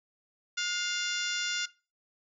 harmonic tone with a mistuned harmonic, 700 Hz, F5, 4 cents sharp, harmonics 2 / 3 / 4 / 5 / 6 / 7 / 8 / 9 / 10, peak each -33 / -39 / -36 / -37 / -42 / -41 / -40 / -46 / -41 dBFS, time 0.57-1.66 s, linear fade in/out 10 ms, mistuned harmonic 2, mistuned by +41 cents, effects noise-tail reverb RT60 0.3 s tail -19 dB re dry

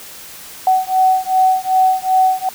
sine beating tone pair, 750 / 752.6 Hz, F#5 / F#5, +23 / +29 cents, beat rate 2.6 Hz, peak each -14 dBFS, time 0.67-2.49 s, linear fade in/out 2 ms, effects white hiss -35 dBFS RMS until 2.54 s

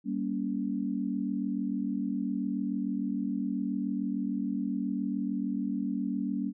sine chord, G diminished, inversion none, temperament just, 196 / 235.2 / 282.2 Hz, G3 / Bb3 / Db4, 0 / +16 / +31 cents, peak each -33 dBFS, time 0.04-6.53 s, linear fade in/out 50 ms, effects none

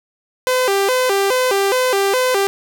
sawtooth tone with vibrato, 448.2 Hz, A4, 32 cents sharp, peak -10 dBFS, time 0.47-2.47 s, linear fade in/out 0 ms, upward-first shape square, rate 2.4 Hz, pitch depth 220 cents each way, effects none

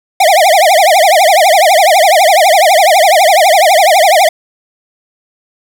square tone with vibrato, 698.5 Hz, F5, in tune, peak -5 dBFS, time 0.2-4.29 s, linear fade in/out 5 ms, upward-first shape triangle, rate 12 Hz, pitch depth 300 cents each way, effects none

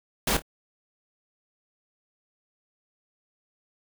pink noise with echo, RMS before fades -24 dBFS, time 0.27-0.37 s, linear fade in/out 5 ms, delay 26 ms, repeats 2, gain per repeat -12 dB, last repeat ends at 0.422 s, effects none

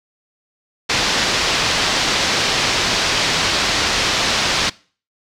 white low-pass noise, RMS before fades -18 dBFS, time 0.89-4.7 s, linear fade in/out 10 ms, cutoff 5400 Hz, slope 24 dB/octave, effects noise-tail reverb RT60 0.4 s tail -22 dB re dry

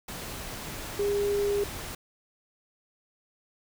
sine tone in noise, 406.2 Hz, G#4, 38 cents flat, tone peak -24 dBFS, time 0.99-1.64 s, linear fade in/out 5 ms, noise pink, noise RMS -38 dBFS, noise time 0.08-1.95 s, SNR +11 dB, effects none

